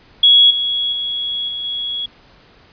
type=tone with level steps; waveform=sine; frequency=3341 Hz; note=G#7; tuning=10 cents sharp; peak=-6 / -16 / -19 / -22 / -20 dBFS; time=0.23-2.06 s; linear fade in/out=5 ms; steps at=0.5 / 0.92 / 1.48 / 1.64 s; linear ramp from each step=10 ms; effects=pink hiss -48 dBFS RMS until 2.72 s + resampled to 11025 Hz